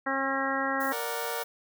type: harmonic tone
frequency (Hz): 270.3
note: C#4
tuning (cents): -44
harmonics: 1 / 2 / 3 / 4 / 5 / 6 / 7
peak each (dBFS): -34 / -34 / -34 / -34 / -34 / -34 / -34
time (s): 0.06-0.93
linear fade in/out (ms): 10
type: noise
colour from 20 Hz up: violet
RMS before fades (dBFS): -40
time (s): 0.8-1.44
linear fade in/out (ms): 5
type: chord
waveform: 20% pulse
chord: Bb augmented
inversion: none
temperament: equal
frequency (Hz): 466.2 / 587.3 / 740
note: Bb4 / D5 / F#5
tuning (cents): 0 / 0 / 0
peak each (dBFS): -29 / -32 / -33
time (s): 0.91-1.44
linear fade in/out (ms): 20
effects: none